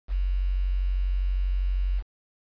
sine tone with quantisation, 46.25 Hz, F#1, in tune, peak -22 dBFS, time 0.08-2.03 s, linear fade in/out 50 ms, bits 8, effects resampled to 11025 Hz

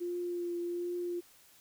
sine tone with vibrato, 349.2 Hz, F4, in tune, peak -33 dBFS, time 0-1.21 s, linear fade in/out 20 ms, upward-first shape triangle, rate 1.3 Hz, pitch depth 18 cents each way, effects white hiss -61 dBFS RMS until 1.6 s

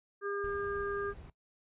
harmonic tone, 402.9 Hz, G4, 48 cents sharp, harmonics 1 / 3 / 4, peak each -35 / -40 / -41 dBFS, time 0.21-1.14 s, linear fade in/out 50 ms
brown noise, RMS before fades -49 dBFS, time 0.44-1.3 s, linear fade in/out 2 ms
effects noise-tail reverb RT60 0.1 s tail -18 dB re dry + resampled to 8000 Hz

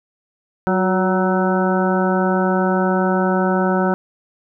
harmonic tone with a mistuned harmonic, 187.4 Hz, F#3, 22 cents sharp, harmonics 1 / 2 / 3 / 4 / 5 / 7 / 8, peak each -18 / -21 / -23 / -24 / -25 / -26 / -27 dBFS, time 0.67-3.94 s, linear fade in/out 0 ms, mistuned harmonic 2, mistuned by -42 cents, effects none

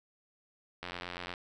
click train, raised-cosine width 0.3 ms, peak -23 dBFS, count 46, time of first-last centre 0.83-1.338 s, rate 88.5 Hz, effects none

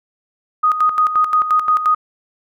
sine tone with tremolo, 1244.5 Hz, D#6, in tune, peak -10 dBFS, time 0.63-1.95 s, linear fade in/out 10 ms, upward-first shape square, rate 5.7 Hz, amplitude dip 65%, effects none

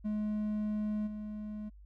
triangle tone with level steps, 211.7 Hz, G#3, 33 cents sharp, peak -29 / -36 dBFS, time 0.04-1.7 s, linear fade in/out 20 ms, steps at 1.06 s, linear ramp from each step 20 ms, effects added 50 Hz sine -51 dBFS peak until 1.85 s

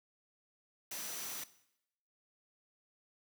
sine tone in noise, 5920 Hz, F#8, in tune, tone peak -48 dBFS, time 0.91-1.44 s, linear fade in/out 5 ms, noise white, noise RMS -43 dBFS, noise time 0.91-1.44 s, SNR -8 dB, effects noise-tail reverb RT60 0.8 s tail -17 dB re dry + high-pass 150 Hz 12 dB/octave

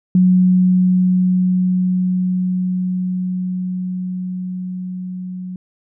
sine tone with level ramp, 183.1 Hz, F#3, 18 cents flat, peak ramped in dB -8 to -25 dBFS, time 0.15-5.56 s, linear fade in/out 2 ms, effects none

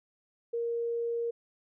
sine tone, 467.8 Hz, A#4, 6 cents sharp, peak -29 dBFS, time 0.53-1.31 s, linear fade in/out 10 ms, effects none

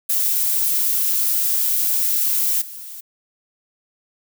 violet noise with level steps, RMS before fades -19 / -35 dBFS, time 0.09-3.01 s, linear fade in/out 10 ms, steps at 2.61 s, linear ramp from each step 10 ms, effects none

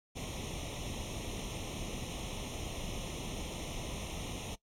pink noise with comb filter, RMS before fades -40 dBFS, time 0.15-4.56 s, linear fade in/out 20 ms, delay 0.32 ms, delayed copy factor +0.9, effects noise-tail reverb RT60 0.1 s tail -19 dB re dry + low-pass 9000 Hz 12 dB/octave

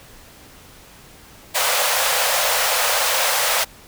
pink high-pass noise, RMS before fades -19 dBFS, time 1.54-3.65 s, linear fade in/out 20 ms, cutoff 490 Hz, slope 96 dB/octave, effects pink hiss -45 dBFS RMS until 3.87 s

